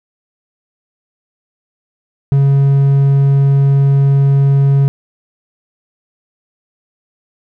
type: tone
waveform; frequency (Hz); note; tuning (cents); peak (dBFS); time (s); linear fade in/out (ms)
triangle; 138.59; C#3; 0; -5; 2.32-4.88; 0
effects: none